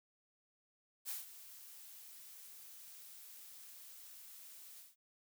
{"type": "noise with ADSR envelope", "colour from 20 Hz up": "blue", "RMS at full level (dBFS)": -41, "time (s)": [1.05, 4.96], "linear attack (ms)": 42, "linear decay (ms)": 160, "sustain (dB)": -14, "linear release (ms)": 170, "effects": []}